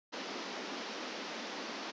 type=band-pass noise; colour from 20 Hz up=pink; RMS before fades=-42 dBFS; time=0.12-1.92 s; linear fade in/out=20 ms; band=210 to 5900 Hz; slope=48 dB/octave; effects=resampled to 16000 Hz